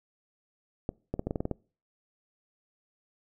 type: clicks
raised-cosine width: 2 ms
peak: -17 dBFS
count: 9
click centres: 0.891 / 1.14 / 1.194 / 1.27 / 1.309 / 1.358 / 1.405 / 1.454 / 1.513 s
effects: noise-tail reverb RT60 0.4 s tail -25 dB re dry